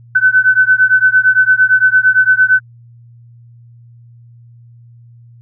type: beating tone pair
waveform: sine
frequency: 1509 / 1517.8 Hz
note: F#6 / F#6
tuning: +34 / +44 cents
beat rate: 8.8 Hz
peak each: -10 dBFS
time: 0.15-2.6 s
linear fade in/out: 10 ms
effects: added 118 Hz sine -38 dBFS peak until 5.41 s